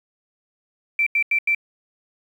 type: tone bursts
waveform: sine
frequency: 2341 Hz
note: D7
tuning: 6 cents flat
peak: -16 dBFS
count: 4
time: 0.99-1.548 s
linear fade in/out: 2 ms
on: 75 ms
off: 86 ms
effects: 8-bit